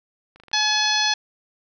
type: clicks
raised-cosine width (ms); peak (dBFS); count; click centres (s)
0.3; -31; 10; 0.36 / 0.4 / 0.436 / 0.483 / 0.515 / 0.548 / 0.61 / 0.719 / 0.767 / 0.856
type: harmonic tone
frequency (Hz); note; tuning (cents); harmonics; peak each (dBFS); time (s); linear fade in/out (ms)
851; G#5; +42; 1 / 2 / 3 / 4 / 5 / 6 / 7; -26 / -25 / -28 / -24 / -24 / -28 / -28; 0.53-1.14; 5
effects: none